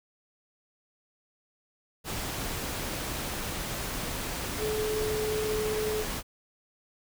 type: tone in noise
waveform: sine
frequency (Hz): 429.5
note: A4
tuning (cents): -42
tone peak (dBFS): -28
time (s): 4.58-6.05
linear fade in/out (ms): 50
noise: pink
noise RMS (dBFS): -34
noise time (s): 2.04-6.23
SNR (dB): +3
effects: none